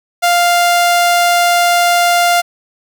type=tone; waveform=sawtooth; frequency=698.5 Hz; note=F5; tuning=in tune; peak=-5 dBFS; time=0.22-2.42 s; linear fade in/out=20 ms; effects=none